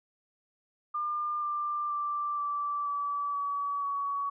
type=tone with pitch steps; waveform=sine; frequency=1200 / 1187.6 / 1175.3 / 1163.1 / 1151.1 / 1139.2 / 1127.4 Hz; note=D6 / D6 / D6 / D6 / D6 / C#6 / C#6; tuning=+37 / +19 / +1 / -17 / -35 / +47 / +29 cents; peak=-29 dBFS; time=0.94-4.3 s; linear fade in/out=10 ms; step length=480 ms; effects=none